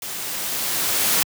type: noise with level ramp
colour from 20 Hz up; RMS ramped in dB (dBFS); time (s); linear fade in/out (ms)
white; -31 to -18; 0.02-1.23; 2
effects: high-pass 100 Hz 12 dB/octave